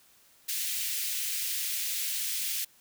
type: high-pass noise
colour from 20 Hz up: white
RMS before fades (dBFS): -32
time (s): 0.48-2.65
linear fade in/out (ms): 10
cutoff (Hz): 2100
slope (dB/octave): 24
effects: white hiss -61 dBFS RMS until 2.8 s